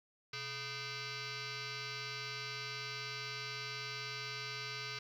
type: tone with frequency modulation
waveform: sine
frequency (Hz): 1232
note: D#6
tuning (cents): -17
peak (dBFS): -39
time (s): 0.33-4.99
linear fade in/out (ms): 5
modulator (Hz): 553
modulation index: 7.2
effects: tanh soft clip ceiling -36 dBFS + 12-bit